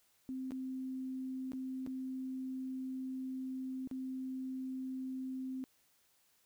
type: tone with dropouts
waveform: sine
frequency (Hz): 260.6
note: C4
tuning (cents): -7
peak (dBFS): -38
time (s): 0.29-5.64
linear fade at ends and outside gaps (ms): 0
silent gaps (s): 0.508-0.519 / 1.519-1.533 / 1.864-1.873 / 3.874-3.912
effects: white hiss -72 dBFS RMS until 6.45 s